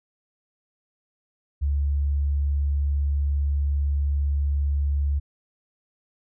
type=tone; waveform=sine; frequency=71.2 Hz; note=C#2; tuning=47 cents sharp; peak=-20 dBFS; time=1.61-5.2 s; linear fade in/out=20 ms; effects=none